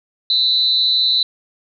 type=tone with amplitude modulation; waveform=sine; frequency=3986 Hz; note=B7; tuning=15 cents sharp; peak=-9 dBFS; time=0.3-1.23 s; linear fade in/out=2 ms; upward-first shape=sine; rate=255 Hz; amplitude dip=80%; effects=none